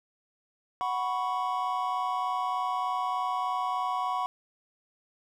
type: chord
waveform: triangle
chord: F# suspended fourth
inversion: none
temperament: just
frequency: 740 / 986.7 / 1110 Hz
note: F#5 / B5 / C#6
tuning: 0 / -2 / +2 cents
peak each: -30 dBFS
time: 0.81-4.26 s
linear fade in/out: 0 ms
effects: none